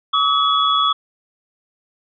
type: tone cluster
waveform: sine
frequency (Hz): 1141 / 1281 / 3378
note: C#6 / E6 / G#7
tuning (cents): +50 / -50 / +29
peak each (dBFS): -18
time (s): 0.13-0.93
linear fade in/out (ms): 10
effects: none